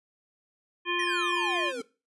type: harmonic tone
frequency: 350.9 Hz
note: F4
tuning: 8 cents sharp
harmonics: 1 / 3 / 5 / 7 / 9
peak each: -32 / -32 / -33 / -30 / -33 dBFS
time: 0.85-1.73 s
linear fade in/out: 50 ms
type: exponential sweep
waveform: square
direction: down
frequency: 1978 to 440 Hz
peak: -34 dBFS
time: 0.99-1.82 s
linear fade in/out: 5 ms
type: tone with exponential growth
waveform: triangle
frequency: 262.1 Hz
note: C4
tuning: 3 cents sharp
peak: -31 dBFS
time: 1.64-1.81 s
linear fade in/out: 5 ms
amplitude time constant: 35 ms
effects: noise-tail reverb RT60 0.3 s tail -19 dB re dry + resampled to 24000 Hz